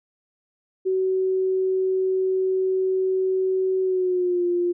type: tone with pitch glide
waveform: sine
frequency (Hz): 376.6 to 351.4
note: F#4 to F4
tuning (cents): +31 to +11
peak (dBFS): -19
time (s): 0.85-4.73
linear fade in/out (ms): 20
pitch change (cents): -120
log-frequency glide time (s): 3.82-4.45
effects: none